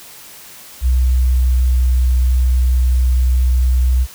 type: tone with pitch glide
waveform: sine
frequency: 63.3 to 62.79 Hz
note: B1 to B1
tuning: +43 to +29 cents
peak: -10 dBFS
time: 0.81-4.07 s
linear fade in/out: 50 ms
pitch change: -14 cents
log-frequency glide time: 0.93-1.38 s
effects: white hiss -38 dBFS RMS until 4.14 s